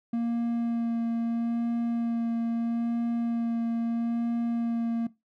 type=tone with vibrato; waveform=triangle; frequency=232.7 Hz; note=A#3; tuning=3 cents flat; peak=-23 dBFS; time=0.13-5.07 s; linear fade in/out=5 ms; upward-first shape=sine; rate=0.77 Hz; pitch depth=12 cents each way; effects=noise-tail reverb RT60 0.2 s tail -18 dB re dry